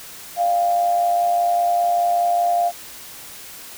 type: tone with amplitude modulation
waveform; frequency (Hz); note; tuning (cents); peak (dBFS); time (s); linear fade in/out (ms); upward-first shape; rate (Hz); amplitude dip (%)
sine; 698.5; F5; 0; -13; 0.36-2.72; 50; sine; 105; 50
effects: white hiss -38 dBFS RMS until 3.77 s